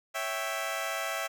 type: chord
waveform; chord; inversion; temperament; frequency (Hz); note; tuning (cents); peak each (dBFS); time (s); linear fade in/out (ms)
15% pulse; C# diminished; none; equal; 554.4 / 659.3 / 784; C#5 / E5 / G5; 0 / 0 / 0; -32 / -27 / -31; 0.14-1.28; 20
effects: none